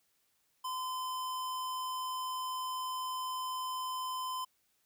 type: tone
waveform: square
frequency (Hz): 1024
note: C6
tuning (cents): -38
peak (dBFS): -36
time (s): 0.64-4.45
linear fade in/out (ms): 10
effects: white hiss -75 dBFS RMS until 4.85 s